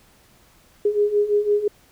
sine beating tone pair, 409.9 / 415.8 Hz, G#4 / G#4, -23 / +2 cents, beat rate 5.9 Hz, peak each -22 / -18 dBFS, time 0.85-1.68 s, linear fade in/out 5 ms, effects pink hiss -55 dBFS RMS until 1.91 s

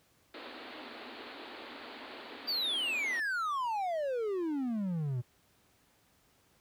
pink band-pass noise, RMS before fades -47 dBFS, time 0.34-3.2 s, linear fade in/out 2 ms, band 230 to 4500 Hz, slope 96 dB/octave
triangle exponential sweep, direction down, 4787 to 117.4 Hz, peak -29 dBFS, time 2.47-5.22 s, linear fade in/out 20 ms
effects pink hiss -68 dBFS RMS until 6.6 s + high-pass 60 Hz 12 dB/octave

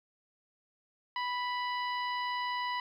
harmonic tone with a mistuned harmonic, 987 Hz, B5, 1 cent flat, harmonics 1 / 2 / 3 / 4 / 5, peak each -33 / -38 / -43 / -47 / -49 dBFS, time 1.16-2.8 s, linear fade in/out 2 ms, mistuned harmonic 4, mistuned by +21 cents, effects 11-bit

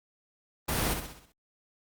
pink noise with echo, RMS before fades -29 dBFS, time 0.68-0.94 s, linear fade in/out 10 ms, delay 64 ms, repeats 6, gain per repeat -6 dB, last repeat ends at 1.324 s, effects Opus 32 kbps

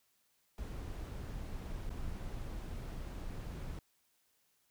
brown noise with dropouts, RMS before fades -42 dBFS, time 0.58-3.79 s, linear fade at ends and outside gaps 1 ms, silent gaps 1.894-1.904 s, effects white hiss -75 dBFS RMS until 4.7 s

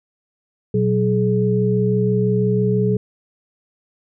sine tone cluster, 121.7 / 187.7 / 422.8 Hz, B2 / F#3 / G#4, -25 / +25 / +31 cents, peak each -19 dBFS, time 0.74-2.97 s, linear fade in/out 5 ms, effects none

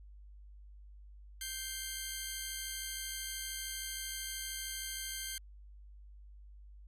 10% pulse tone cluster, 1558 / 2104 / 3189 Hz, G6 / C7 / G7, -11 / +9 / +29 cents, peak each -35 / -36 / -34 dBFS, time 1.41-5.38 s, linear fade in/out 2 ms, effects added 50 Hz sine -51 dBFS peak until 6.87 s + resampled to 32000 Hz

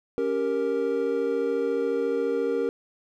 triangle chord, G diminished, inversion second, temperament equal, 277.2 / 392 / 466.2 Hz, Db4 / G4 / Bb4, 0 / 0 / 0 cents, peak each -29 / -27 / -23 dBFS, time 0.18-2.69 s, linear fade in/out 0 ms, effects none

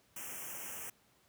white band-stop noise, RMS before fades -44 dBFS, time 0.16-0.9 s, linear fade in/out 5 ms, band 3100 to 5600 Hz, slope 96 dB/octave, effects pink hiss -69 dBFS RMS until 1.28 s + high-pass 80 Hz 12 dB/octave

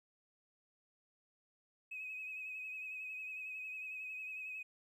triangle tone with vibrato, 2541 Hz, D#7, 36 cents sharp, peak -39 dBFS, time 1.91-4.63 s, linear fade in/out 10 ms, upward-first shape sine, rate 11 Hz, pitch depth 34 cents each way, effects tanh soft clip ceiling -40 dBFS

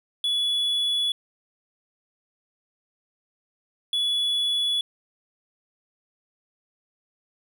triangle tone pair in turn, 3409 / 3409 Hz, G#7 / G#7, +45 / +45 cents, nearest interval unison, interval 0 cents, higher neither, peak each -20 dBFS, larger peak neither, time 0.24-1.12 / 3.93-4.81 s, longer neither, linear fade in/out 2 ms, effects none

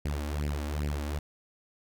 sawtooth tone with flanger, 73.42 Hz, D2, in tune, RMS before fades -32 dBFS, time 0.05-1.19 s, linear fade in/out 5 ms, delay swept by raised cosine 0.39 to 3.69 ms, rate 2.5 Hz, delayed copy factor +0.8, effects none

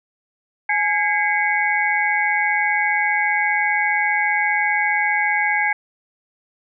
sine tone cluster, 840 / 1638 / 2042 / 2217 Hz, G#5 / G#6 / C7 / C#7, +19 / -24 / -43 / 0 cents, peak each -22 dBFS, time 0.69-5.73 s, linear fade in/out 5 ms, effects none

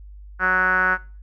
5% pulse tone with low-pass filter, 185 Hz, F#3, in tune, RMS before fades -19 dBFS, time 0.39-0.98 s, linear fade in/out 50 ms, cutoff 1500 Hz, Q 7.9, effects noise-tail reverb RT60 0.4 s tail -21 dB re dry + added 50 Hz sine -38 dBFS peak until 1.22 s

